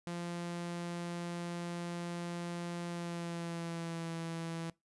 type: tone with pitch glide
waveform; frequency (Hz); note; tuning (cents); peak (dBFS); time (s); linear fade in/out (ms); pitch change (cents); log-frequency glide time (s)
sawtooth; 172.7 to 165.66; F3 to E3; -19 to +9; -34; 0.07-4.7; 0; -72; 2.87-4.12
effects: noise-tail reverb RT60 0.2 s tail -22 dB re dry + resampled to 24000 Hz